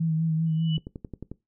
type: tone with vibrato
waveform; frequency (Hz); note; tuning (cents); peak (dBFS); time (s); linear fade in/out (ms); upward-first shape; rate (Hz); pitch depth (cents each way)
sine; 160.8; E3; -43; -22; 0-0.78; 10; sine; 5.1; 32
type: tone with exponential growth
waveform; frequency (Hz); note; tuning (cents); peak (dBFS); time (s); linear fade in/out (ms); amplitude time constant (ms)
sine; 2960; F#7; 0; -30; 0.46-0.77; 5; 67
type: click train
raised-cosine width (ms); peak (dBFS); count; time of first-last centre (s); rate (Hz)
3; -23; 7; 0.78-1.316; 11.2
effects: noise-tail reverb RT60 0.2 s tail -20 dB re dry